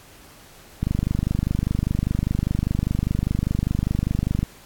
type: click train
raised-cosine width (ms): 5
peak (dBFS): -9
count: 91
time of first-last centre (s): 0.83-4.43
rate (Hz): 25
effects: pink hiss -48 dBFS RMS until 4.65 s + AAC 64 kbps